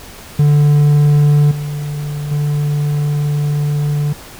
triangle tone with level steps, 146.83 Hz, D3, in tune, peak -5 / -17 / -11 dBFS, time 0.39-4.13 s, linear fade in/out 5 ms, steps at 1.51 / 2.31 s, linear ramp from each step 5 ms, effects pink hiss -35 dBFS RMS until 4.39 s

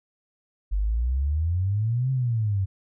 sine exponential two-way sweep, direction up then down, 47.17 to 133.9 to 93.5 Hz, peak -21 dBFS, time 0.71-2.66 s, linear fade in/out 20 ms, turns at 2.11 s, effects none

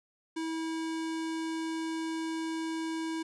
square tone, 323.6 Hz, E4, 32 cents flat, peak -33 dBFS, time 0.36-3.23 s, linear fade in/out 10 ms, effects resampled to 22050 Hz + 11-bit

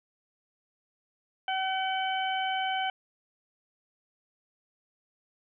harmonic tone, 760 Hz, F#5, 46 cents sharp, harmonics 1 / 2 / 3 / 4, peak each -29 / -35 / -38 / -35 dBFS, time 1.48-2.9 s, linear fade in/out 2 ms, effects none

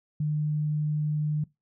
sine tone, 151 Hz, D3, 48 cents sharp, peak -24 dBFS, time 0.2-1.44 s, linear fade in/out 5 ms, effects noise-tail reverb RT60 0.2 s tail -21 dB re dry

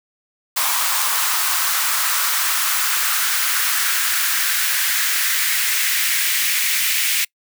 white noise with high-pass filter sweep, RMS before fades -19 dBFS, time 0.56-7.25 s, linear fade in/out 10 ms, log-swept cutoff 990 to 2200 Hz, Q 2.4, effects noise-tail reverb RT60 0.1 s tail -26 dB re dry

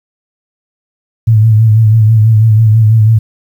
sine tone with vibrato, 110 Hz, A2, in tune, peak -3 dBFS, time 1.27-3.19 s, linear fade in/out 10 ms, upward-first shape sine, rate 6.1 Hz, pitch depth 54 cents each way, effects 7-bit

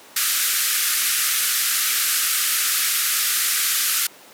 white band-pass noise, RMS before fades -21 dBFS, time 0.16-4.07 s, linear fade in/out 5 ms, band 1200 to 15000 Hz, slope 96 dB/octave, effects pink hiss -45 dBFS RMS until 4.33 s + high-pass 300 Hz 12 dB/octave

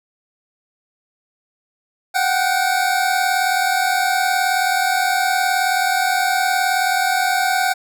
25% pulse tone pair together, 730.9 / 770 Hz, F#5 / G5, -21 / -31 cents, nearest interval minor second, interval 90 cents, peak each -15 dBFS, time 2.14-7.74 s, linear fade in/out 20 ms, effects none

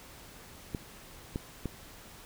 clicks, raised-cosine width 3 ms, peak -20 dBFS, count 3, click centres 0.748 / 1.359 / 1.657 s, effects pink hiss -51 dBFS RMS until 2.25 s

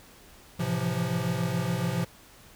square chord, F major seventh, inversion first, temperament equal with one note detuned, 110 / 130.81 / 167.5 / 174.61 Hz, A2 / C3 / E3 / F3, 0 / 0 / +28 / 0 cents, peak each -35 / -32 / -34 / -31 dBFS, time 0.59-2.05 s, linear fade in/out 10 ms, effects pink hiss -53 dBFS RMS until 2.55 s

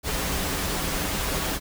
pink noise with comb filter, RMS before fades -27 dBFS, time 0.03-1.6 s, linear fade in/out 50 ms, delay 8.5 ms, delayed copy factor -0.5, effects none

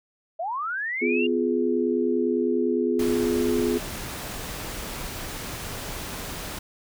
sine linear sweep, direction up, 623 to 2833 Hz, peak -26 dBFS, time 0.39-1.27 s, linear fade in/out 10 ms
sine chord, F diminished, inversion second, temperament just, 251.4 / 349.2 / 419.1 Hz, Cb4 / F4 / Ab4, +31 / 0 / +16 cents, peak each -25 dBFS, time 1.01-3.79 s, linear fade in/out 20 ms
pink noise, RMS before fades -34 dBFS, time 2.99-6.59 s, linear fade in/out 5 ms
effects none

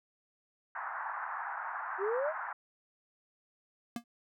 pink band-pass noise, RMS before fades -39 dBFS, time 0.75-2.53 s, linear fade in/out 5 ms, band 790 to 1700 Hz, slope 48 dB/octave
sine exponential sweep, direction up, 370 to 666 Hz, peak -30 dBFS, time 1.98-2.34 s, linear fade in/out 50 ms
square tone with exponential decay, 235.6 Hz, A#3, 19 cents sharp, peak -32 dBFS, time 3.96-4.04 s, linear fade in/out 2 ms, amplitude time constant 16 ms
effects none

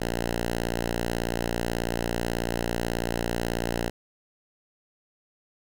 5% pulse tone, 58.27 Hz, A#1, in tune, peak -15 dBFS, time 0-3.9 s, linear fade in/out 10 ms, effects none

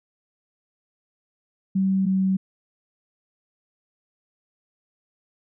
sine tone pair in turn, 191.6 / 190.17 Hz, G3 / F#3, -39 / +48 cents, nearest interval unison, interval 13 cents, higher first, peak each -18 dBFS, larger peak neither, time 1.75-2.06 / 2.06-2.37 s, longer neither, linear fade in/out 10 ms, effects none

